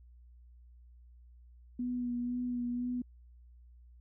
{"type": "tone with vibrato", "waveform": "sine", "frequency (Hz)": 244.6, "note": "B3", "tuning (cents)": -16, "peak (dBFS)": -32, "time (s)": [1.79, 3.02], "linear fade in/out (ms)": 5, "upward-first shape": "sine", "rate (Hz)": 2, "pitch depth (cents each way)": 21, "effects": ["added 60 Hz sine -54 dBFS peak until 4 s"]}